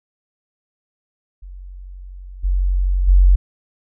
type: tone with level steps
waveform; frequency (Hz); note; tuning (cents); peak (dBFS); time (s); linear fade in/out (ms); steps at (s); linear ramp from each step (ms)
sine; 46; F#1; -9; -32 / -14 / -7; 1.42-3.36; 10; 2.43 / 3.07; 20
effects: none